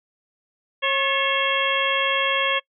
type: harmonic tone with a mistuned harmonic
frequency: 544 Hz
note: C#5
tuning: 33 cents flat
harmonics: 1 / 2 / 3 / 4 / 5 / 6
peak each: -26 / -26 / -26 / -26 / -26 / -26 dBFS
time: 0.82-2.6 s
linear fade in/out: 20 ms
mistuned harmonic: 3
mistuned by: +87 cents
effects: noise-tail reverb RT60 0.1 s tail -24 dB re dry